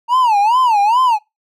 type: tone with vibrato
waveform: triangle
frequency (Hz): 912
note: A#5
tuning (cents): -38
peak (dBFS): -8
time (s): 0.08-1.19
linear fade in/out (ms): 50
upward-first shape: sine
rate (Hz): 2.4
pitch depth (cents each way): 220
effects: noise-tail reverb RT60 0.2 s tail -24 dB re dry